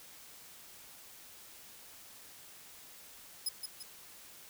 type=tone with echo; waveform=15% pulse; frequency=5100 Hz; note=D#8; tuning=42 cents sharp; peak=-26 dBFS; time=3.46-3.49 s; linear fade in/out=5 ms; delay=170 ms; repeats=2; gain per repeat=-6 dB; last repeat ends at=3.83 s; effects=white hiss -54 dBFS RMS until 4.49 s